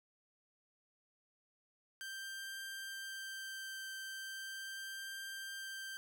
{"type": "tone with vibrato", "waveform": "sawtooth", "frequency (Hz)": 1570, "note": "G6", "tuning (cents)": 2, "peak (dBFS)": -40, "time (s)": [2.01, 5.97], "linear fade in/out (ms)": 0, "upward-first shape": "triangle", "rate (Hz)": 0.39, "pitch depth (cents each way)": 11, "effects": []}